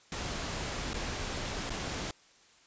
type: noise with dropouts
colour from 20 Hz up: pink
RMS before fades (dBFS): -36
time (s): 0.12-2.11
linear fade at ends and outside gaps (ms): 1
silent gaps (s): 0.933-0.942 / 1.696-1.704
effects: white hiss -61 dBFS RMS until 2.66 s + resampled to 16000 Hz